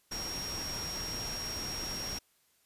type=tone in noise; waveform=sine; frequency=5588 Hz; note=F8; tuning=in tune; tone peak=-37 dBFS; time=0.11-2.19 s; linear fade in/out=10 ms; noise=pink; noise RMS=-41 dBFS; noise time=0.11-2.19 s; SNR=+1 dB; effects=white hiss -70 dBFS RMS until 2.65 s + resampled to 32000 Hz